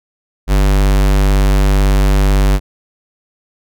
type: tone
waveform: square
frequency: 49 Hz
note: G1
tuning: in tune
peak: -9 dBFS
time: 0.47-2.6 s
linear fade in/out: 50 ms
effects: none